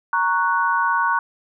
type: chord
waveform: sine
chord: F# major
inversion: first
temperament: equal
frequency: 932.3 / 1108.7 / 1480 Hz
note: A#5 / C#6 / F#6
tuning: 0 / 0 / 0 cents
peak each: -21 dBFS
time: 0.13-1.19 s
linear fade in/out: 2 ms
effects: none